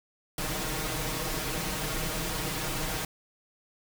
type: noise with comb filter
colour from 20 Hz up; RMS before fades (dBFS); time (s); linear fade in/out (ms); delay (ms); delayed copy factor
pink; -32; 0.38-3.05; 2; 6.4; +1
effects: none